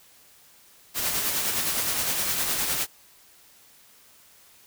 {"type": "noise with tremolo", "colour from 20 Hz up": "white", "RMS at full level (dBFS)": -25, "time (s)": [0.94, 2.87], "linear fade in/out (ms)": 50, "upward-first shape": "sine", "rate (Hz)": 9.7, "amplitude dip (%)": 35, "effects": ["white hiss -55 dBFS RMS until 4.66 s"]}